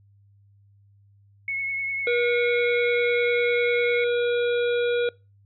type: tone with vibrato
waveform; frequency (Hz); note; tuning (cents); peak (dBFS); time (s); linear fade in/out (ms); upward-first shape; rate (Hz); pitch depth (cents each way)
sine; 2192; C#7; -20; -25; 1.48-4.04; 2; triangle; 10; 23
type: harmonic tone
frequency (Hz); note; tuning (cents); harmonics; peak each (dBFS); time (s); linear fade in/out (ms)
480.4; B4; -48; 1 / 3 / 5 / 7 / 8; -21 / -31 / -35 / -38 / -39; 2.07-5.09; 2
effects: noise-tail reverb RT60 0.3 s tail -25 dB re dry + added 100 Hz sine -54 dBFS peak until 5.45 s